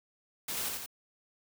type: noise with echo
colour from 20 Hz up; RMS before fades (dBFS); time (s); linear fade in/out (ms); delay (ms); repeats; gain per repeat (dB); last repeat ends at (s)
white; -36; 0.48-0.69; 5; 86; 2; -3; 0.862
effects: none